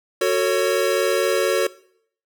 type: chord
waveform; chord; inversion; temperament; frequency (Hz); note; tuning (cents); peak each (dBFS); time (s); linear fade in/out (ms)
square; F# minor; none; equal with one note detuned; 370 / 450.5 / 554.4; F#4 / A4 / C#5; 0 / +41 / 0; -22; 0.21-1.67; 5
effects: noise-tail reverb RT60 0.6 s tail -19 dB re dry